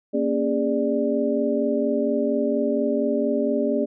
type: tone cluster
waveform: sine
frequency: 234.3 / 278.6 / 409.7 / 590 Hz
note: A#3 / C#4 / G#4 / D5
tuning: +9 / +9 / -24 / +8 cents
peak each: -25 dBFS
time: 0.13-3.86 s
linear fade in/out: 20 ms
effects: none